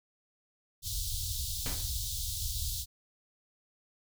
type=band-stop noise; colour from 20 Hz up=pink; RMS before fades=-35 dBFS; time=0.82-2.86 s; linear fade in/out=50 ms; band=110 to 3500 Hz; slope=48 dB/octave
type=noise with exponential decay; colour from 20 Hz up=pink; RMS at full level=-34 dBFS; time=1.66-1.97 s; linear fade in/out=0 ms; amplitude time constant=66 ms
effects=none